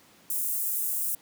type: high-pass noise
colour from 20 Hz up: white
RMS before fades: -29 dBFS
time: 0.3-1.15 s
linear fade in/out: 2 ms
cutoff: 8700 Hz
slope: 24 dB/octave
effects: pink hiss -57 dBFS RMS until 1.21 s + high-pass 150 Hz 12 dB/octave